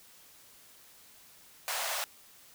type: high-pass noise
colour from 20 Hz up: pink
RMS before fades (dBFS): -34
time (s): 1.68-2.04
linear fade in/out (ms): 0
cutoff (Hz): 560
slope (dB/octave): 48
effects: white hiss -57 dBFS RMS until 2.54 s